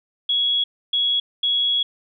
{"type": "tone bursts at uneven times", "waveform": "sine", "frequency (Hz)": 3342, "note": "G#7", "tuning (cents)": 10, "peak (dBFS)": -17, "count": 3, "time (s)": [[0.29, 0.64], [0.93, 1.2], [1.43, 1.83]], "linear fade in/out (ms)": 5, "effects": []}